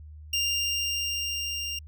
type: tone with level ramp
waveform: 25% pulse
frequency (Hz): 2794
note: F7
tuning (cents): 0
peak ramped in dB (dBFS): -20 to -27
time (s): 0.33-1.79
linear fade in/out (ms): 5
effects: added 76 Hz sine -42 dBFS peak until 1.87 s